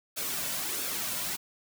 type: noise with flanger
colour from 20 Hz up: white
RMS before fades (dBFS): -33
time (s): 0.16-1.37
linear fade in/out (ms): 20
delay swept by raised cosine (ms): 0.99 to 2.49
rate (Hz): 1.5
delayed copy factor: -0.5
effects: none